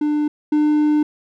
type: tone pair in turn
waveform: triangle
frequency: 298.4 / 300.5 Hz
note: D4 / D4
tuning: +28 / +40 cents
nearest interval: unison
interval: 12 cents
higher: second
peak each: -14 / -11 dBFS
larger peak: second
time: 0.01-0.28 / 0.52-1.03 s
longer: second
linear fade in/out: 5 ms
effects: none